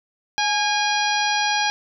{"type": "harmonic tone with a mistuned harmonic", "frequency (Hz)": 817, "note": "G#5", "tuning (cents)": -29, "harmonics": [1, 2, 3, 4, 5, 6, 7], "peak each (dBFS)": [-22, -25, -27, -28, -29, -30, -30], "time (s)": [0.38, 1.7], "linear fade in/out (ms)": 0, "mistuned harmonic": 1, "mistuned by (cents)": 42, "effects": []}